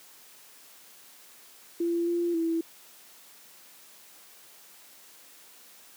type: tone with pitch steps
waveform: sine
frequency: 340.4 / 344.4 / 329.8 Hz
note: F4 / F4 / E4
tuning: -44 / -24 / +1 cents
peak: -24 dBFS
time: 1.8-2.61 s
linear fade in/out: 5 ms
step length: 270 ms
effects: white hiss -53 dBFS RMS until 5.96 s + high-pass 200 Hz 12 dB/octave